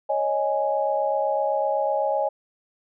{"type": "chord", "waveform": "sine", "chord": "C# suspended second", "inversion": "none", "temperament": "equal", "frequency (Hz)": [554.4, 622.3, 830.6], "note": ["C#5", "D#5", "G#5"], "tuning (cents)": [0, 0, 0], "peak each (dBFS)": -25, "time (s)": [0.09, 2.29], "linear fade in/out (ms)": 10, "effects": []}